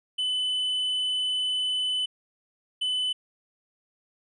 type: tone pair in turn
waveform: triangle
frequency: 3010 / 3010 Hz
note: F#7 / F#7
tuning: +29 / +29 cents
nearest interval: unison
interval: 0 cents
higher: neither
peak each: -23 dBFS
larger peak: neither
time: 0.18-2.06 / 2.81-3.13 s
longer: first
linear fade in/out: 10 ms
effects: resampled to 24000 Hz